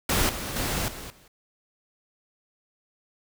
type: noise with level steps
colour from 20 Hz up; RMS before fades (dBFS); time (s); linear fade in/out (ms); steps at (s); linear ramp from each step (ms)
pink; -23 / -33 / -28 / -39 / -55; 0.09-1.28; 5; 0.29 / 0.56 / 0.88 / 1.1; 2
effects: none